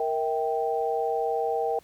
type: chord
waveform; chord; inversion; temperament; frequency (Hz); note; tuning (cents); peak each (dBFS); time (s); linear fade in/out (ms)
sine; E diminished; second; equal with one note detuned; 466.2 / 646.1 / 784; Bb4 / E5 / G5; 0 / -35 / 0; -27 / -31 / -28; 0-1.79; 2
effects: pink hiss -58 dBFS RMS until 1.83 s